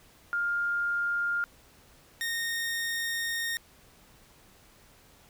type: tone pair in turn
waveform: sine / sawtooth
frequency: 1406 / 1847.5 Hz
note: F6 / A#6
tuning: +11 / -16 cents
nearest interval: perfect fourth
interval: 473 cents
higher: second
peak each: -26 dBFS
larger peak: neither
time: 0.33-1.44 / 2.21-3.57 s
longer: second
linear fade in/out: 0 ms
effects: pink hiss -58 dBFS RMS until 5.29 s